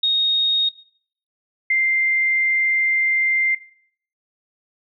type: tone pair in turn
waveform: sine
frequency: 3729 / 2093 Hz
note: A#7 / C7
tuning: 0 / 0 cents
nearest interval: minor seventh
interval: 1000 cents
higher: first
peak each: -15 dBFS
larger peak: neither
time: 0.03-0.69 / 1.7-3.55 s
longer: second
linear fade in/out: 5 ms
effects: noise-tail reverb RT60 0.6 s tail -20 dB re dry